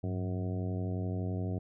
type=harmonic tone with a mistuned harmonic; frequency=91.7 Hz; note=F#2; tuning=15 cents flat; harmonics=1 / 2 / 3 / 4 / 5 / 6 / 7 / 8; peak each=-33 / -38 / -41 / -44 / -46 / -52 / -47 / -52 dBFS; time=0.03-1.59 s; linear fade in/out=10 ms; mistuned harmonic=1; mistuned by=+120 cents; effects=none